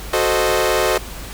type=chord; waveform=sawtooth; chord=F# diminished seventh; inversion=none; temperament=equal; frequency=370 / 440 / 523.3 / 622.3 Hz; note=F#4 / A4 / C5 / Eb5; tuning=0 / 0 / 0 / 0 cents; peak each=-17 dBFS; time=0.13-0.98 s; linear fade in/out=5 ms; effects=added 50 Hz sine -32 dBFS peak until 1.33 s + pink hiss -34 dBFS RMS until 1.33 s